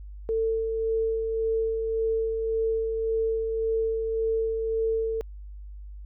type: tone with tremolo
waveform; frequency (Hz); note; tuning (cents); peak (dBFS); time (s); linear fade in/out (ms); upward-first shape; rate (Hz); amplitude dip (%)
sine; 447.7; A4; +30; -22; 0.29-5.21; 0; sine; 1.8; 35
effects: added 50 Hz sine -38 dBFS peak until 6.05 s